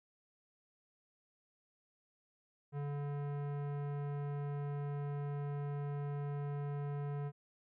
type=tone with tanh clipping; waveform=sine; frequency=143.7 Hz; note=D3; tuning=37 cents flat; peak=-39 dBFS; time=2.72-7.32 s; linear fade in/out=50 ms; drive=18 dB; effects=none